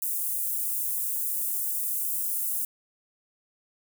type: high-pass noise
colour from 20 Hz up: white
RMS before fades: -29 dBFS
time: 0.02-2.65 s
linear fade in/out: 2 ms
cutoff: 9200 Hz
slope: 24 dB/octave
effects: none